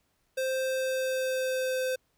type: tone with pitch glide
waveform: square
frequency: 523.3 to 515.5 Hz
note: C5 to C5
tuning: 0 to -26 cents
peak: -28 dBFS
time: 0.37-1.96 s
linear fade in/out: 10 ms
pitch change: -26 cents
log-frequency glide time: 0.65-1.85 s
effects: pink hiss -73 dBFS RMS until 2.17 s